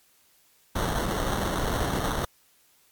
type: noise with sample-and-hold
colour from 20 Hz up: pink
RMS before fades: -27 dBFS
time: 0.75-2.25 s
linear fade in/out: 5 ms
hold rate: 2450 Hz
effects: white hiss -62 dBFS RMS until 2.91 s + MP3 96 kbps